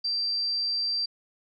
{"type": "tone", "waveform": "sine", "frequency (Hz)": 4699, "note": "D8", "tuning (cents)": 0, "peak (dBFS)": -25, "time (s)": [0.04, 1.06], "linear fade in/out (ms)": 10, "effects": []}